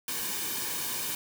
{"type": "noise with comb filter", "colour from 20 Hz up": "white", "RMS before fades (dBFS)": -33, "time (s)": [0.08, 1.15], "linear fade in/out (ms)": 2, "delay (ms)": 1.5, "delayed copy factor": -0.6, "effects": []}